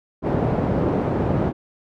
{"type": "band-pass noise", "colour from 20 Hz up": "pink", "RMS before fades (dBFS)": -21, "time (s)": [0.22, 1.53], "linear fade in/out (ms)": 50, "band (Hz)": [110, 620], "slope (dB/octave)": 12, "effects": []}